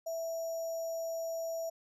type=tone with sample-and-hold; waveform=sine; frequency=659.3 Hz; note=E5; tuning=in tune; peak=-34 dBFS; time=0.06-1.7 s; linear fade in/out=10 ms; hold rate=6300 Hz; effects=resampled to 32000 Hz